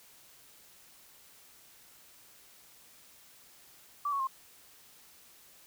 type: tone with pitch steps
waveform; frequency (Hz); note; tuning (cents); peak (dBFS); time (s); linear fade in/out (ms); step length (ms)
sine; 1159 / 1109.9 / 1062.8; D6 / C#6 / C6; -23 / +2 / +27; -29; 4.05-4.272; 5; 74
effects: white hiss -58 dBFS RMS until 5.66 s